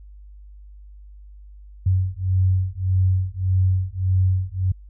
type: beating tone pair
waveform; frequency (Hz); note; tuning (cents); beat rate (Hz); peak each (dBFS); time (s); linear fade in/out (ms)
sine; 92.5 / 94.2; F#2 / F#2; 0 / +32; 1.7; -20; 1.86-4.72; 5
effects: added 50 Hz sine -40 dBFS peak until 4.89 s